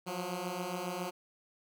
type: beating tone pair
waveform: 10% pulse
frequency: 174.61 / 181.91 Hz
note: F3 / F#3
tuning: 0 / -29 cents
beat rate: 7.3 Hz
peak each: -32 / -29 dBFS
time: 0.06-1.11 s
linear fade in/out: 20 ms
effects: none